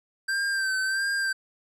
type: tone with vibrato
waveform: square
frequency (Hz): 1568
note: G6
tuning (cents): 0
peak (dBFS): -25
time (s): 0.28-1.33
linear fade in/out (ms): 10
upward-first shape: sine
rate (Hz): 1.5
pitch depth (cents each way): 42
effects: low-pass 10000 Hz 12 dB/octave